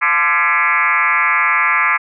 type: tone with frequency modulation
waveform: sine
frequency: 1671 Hz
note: G#6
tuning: 10 cents sharp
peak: -11 dBFS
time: 0.01-1.98 s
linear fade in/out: 20 ms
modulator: 160 Hz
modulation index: 4.1
effects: none